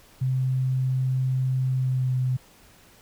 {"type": "tone with pitch glide", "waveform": "sine", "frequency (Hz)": [130, 128.06], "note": ["C3", "C3"], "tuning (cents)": [-11, -37], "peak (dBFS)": -21, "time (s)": [0.21, 2.37], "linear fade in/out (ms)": 10, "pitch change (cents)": -26, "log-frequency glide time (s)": [1.75, 2.12], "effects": ["pink hiss -54 dBFS RMS until 3.01 s"]}